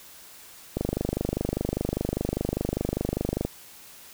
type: click train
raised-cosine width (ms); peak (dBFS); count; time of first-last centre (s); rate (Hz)
2; -12; 68; 0.77-3.45; 25
effects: white hiss -48 dBFS RMS until 4.13 s